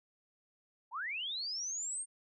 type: linear sweep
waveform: sine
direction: up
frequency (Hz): 821 to 8770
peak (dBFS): -36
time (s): 0.91-2.06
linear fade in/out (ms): 50
effects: none